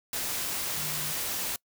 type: tone in noise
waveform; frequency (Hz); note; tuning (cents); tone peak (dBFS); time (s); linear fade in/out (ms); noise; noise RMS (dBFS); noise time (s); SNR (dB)
sine; 151.5; D#3; -46; -41; 0.77-1.12; 2; white; -32; 0.13-1.56; -12
effects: noise-tail reverb RT60 0.1 s tail -25 dB re dry